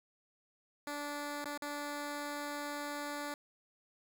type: tone with dropouts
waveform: 10% pulse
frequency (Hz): 290.9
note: D4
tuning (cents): -16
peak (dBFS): -30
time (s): 0.87-3.34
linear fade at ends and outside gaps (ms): 2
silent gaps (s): 1.444-1.456 / 1.576-1.621
effects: 11-bit